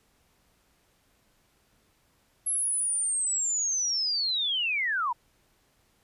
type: linear sweep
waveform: sine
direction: down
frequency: 11175 to 900 Hz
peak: -25 dBFS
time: 2.46-5.13 s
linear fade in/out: 10 ms
effects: pink hiss -67 dBFS RMS until 6.03 s + resampled to 32000 Hz